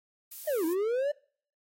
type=noise; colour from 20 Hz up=violet; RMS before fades=-41 dBFS; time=0.31-0.74 s; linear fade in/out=10 ms
type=linear two-way sweep; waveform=triangle; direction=down then up; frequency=637 to 311.1 to 598 Hz; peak=-24 dBFS; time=0.47-1.12 s; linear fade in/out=10 ms; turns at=0.65 s
effects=noise-tail reverb RT60 0.5 s tail -24 dB re dry + AAC 48 kbps